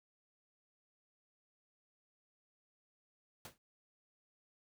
pink noise with exponential decay, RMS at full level -45 dBFS, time 3.45-3.58 s, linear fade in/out 2 ms, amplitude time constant 28 ms, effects high-pass 60 Hz 12 dB/octave

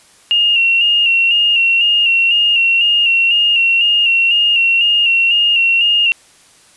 sine tone with vibrato, 2784 Hz, F7, 6 cents flat, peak -9 dBFS, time 0.31-6.12 s, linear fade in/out 0 ms, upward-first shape square, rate 2 Hz, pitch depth 34 cents each way, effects white hiss -47 dBFS RMS until 6.76 s + resampled to 24000 Hz

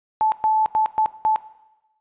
sine tone bursts at uneven times, 870 Hz, A5, 20 cents flat, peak -15 dBFS, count 5, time 0.21-0.32 / 0.44-0.66 / 0.75-0.86 / 0.98-1.06 / 1.25-1.36 s, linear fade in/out 0 ms, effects noise-tail reverb RT60 1.0 s tail -17 dB re dry + resampled to 8000 Hz

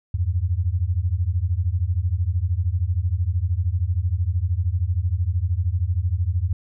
sine beating tone pair, 82.5 / 95.5 Hz, E2 / G2, +2 / -45 cents, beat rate 13 Hz, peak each -22 dBFS, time 0.14-6.53 s, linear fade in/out 5 ms, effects none

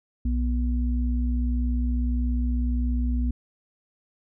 sine tone pair together, 60.8 / 244.1 Hz, B1 / B3, -26 / -20 cents, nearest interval 2 octaves, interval 2406 cents, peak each -22 / -29 dBFS, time 0.25-3.31 s, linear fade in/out 5 ms, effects none

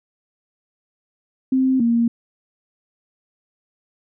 sine tone pair in turn, 261.6 / 233.6 Hz, C4 / A#3, 0 / +4 cents, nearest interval major second, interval 196 cents, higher first, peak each -14 dBFS, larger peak neither, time 1.52-1.8 / 1.8-2.08 s, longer neither, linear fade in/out 5 ms, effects none

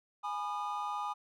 triangle chord, G# minor, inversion none, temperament equal with one note detuned, 830.6 / 987.8 / 1218.9 Hz, G#5 / B5 / D#6, 0 / 0 / -36 cents, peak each -36 / -39 / -36 dBFS, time 0.23-1.14 s, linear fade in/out 20 ms, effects none

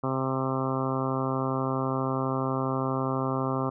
harmonic tone, 132.2 Hz, C3, 18 cents sharp, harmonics 1 / 2 / 3 / 4 / 5 / 6 / 7 / 8 / 9 / 10, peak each -31 / -31 / -34 / -35 / -37 / -38 / -39 / -36 / -35 / -41 dBFS, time 0.03-3.7 s, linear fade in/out 10 ms, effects none

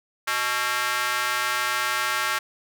square tone with high-pass filter, 123.47 Hz, B2, in tune, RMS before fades -25 dBFS, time 0.27-2.39 s, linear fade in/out 10 ms, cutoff 1400 Hz, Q 1.9, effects none

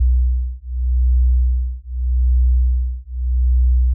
sine beating tone pair, 61.74 / 62.56 Hz, B1 / B1, 0 / +23 cents, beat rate 0.82 Hz, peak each -16 dBFS, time 0-3.94 s, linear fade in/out 10 ms, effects none

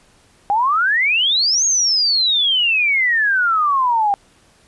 sine exponential two-way sweep, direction up then down, 787 to 6645 to 787 Hz, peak -13 dBFS, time 0.5-4.14 s, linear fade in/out 0 ms, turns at 1.65 s, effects pink hiss -53 dBFS RMS until 4.67 s + resampled to 24000 Hz

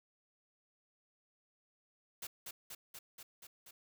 white noise with echo, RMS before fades -44 dBFS, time 2.22-2.27 s, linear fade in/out 5 ms, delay 240 ms, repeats 6, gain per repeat -2 dB, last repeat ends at 3.71 s, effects none

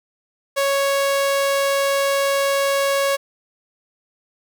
sawtooth tone, 554.4 Hz, C#5, in tune, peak -13 dBFS, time 0.56-3.17 s, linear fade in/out 20 ms, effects none

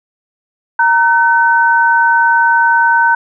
sine tone pair together, 930 / 1519.6 Hz, A#5 / F#6, -4 / +46 cents, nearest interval major sixth, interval 850 cents, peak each -10 dBFS, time 0.79-3.15 s, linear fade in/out 5 ms, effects none

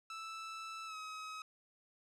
sawtooth tone with pitch glide, 1318.5 to 1272.9 Hz, E6 to D#6, 0 to +39 cents, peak -40 dBFS, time 0.1-1.42 s, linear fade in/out 2 ms, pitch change -61 cents, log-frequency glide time 0.86-0.96 s, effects low-pass 7000 Hz 12 dB/octave

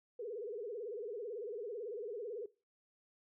sine tone with vibrato, 446.2 Hz, A4, 24 cents sharp, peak -40 dBFS, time 0.19-2.46 s, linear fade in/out 5 ms, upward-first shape sine, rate 18 Hz, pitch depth 180 cents each way, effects noise-tail reverb RT60 0.3 s tail -20 dB re dry

